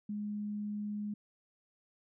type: tone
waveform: sine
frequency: 208.1 Hz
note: G#3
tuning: 4 cents sharp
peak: -35 dBFS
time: 0.09-1.14 s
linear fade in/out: 5 ms
effects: none